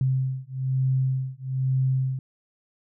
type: beating tone pair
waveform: sine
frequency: 130.81 / 131.91 Hz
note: C3 / C3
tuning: 0 / +14 cents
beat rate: 1.1 Hz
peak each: -25 dBFS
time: 0.01-2.19 s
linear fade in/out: 2 ms
effects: none